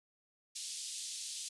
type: band-pass noise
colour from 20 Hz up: white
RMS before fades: -43 dBFS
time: 0.55-1.49 s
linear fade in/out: 10 ms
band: 3300 to 9300 Hz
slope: 24 dB/octave
effects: resampled to 24000 Hz